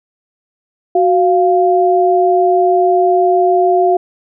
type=tone pair together; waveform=sine; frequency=369.8 / 697 Hz; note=F#4 / F5; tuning=-1 / -4 cents; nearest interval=major seventh; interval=1097 cents; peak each=-11 dBFS; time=0.95-3.97 s; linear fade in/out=5 ms; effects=none